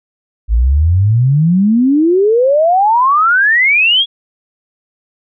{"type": "exponential sweep", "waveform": "sine", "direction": "up", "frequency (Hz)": [52.4, 3391], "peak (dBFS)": -7, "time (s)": [0.48, 4.06], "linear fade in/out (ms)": 50, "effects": []}